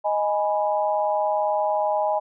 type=chord; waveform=sine; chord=G# minor; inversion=second; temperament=equal; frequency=622.3 / 830.6 / 987.8 Hz; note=D#5 / G#5 / B5; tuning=0 / 0 / 0 cents; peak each=-23 / -23 / -29 dBFS; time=0.04-2.2 s; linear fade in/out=20 ms; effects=none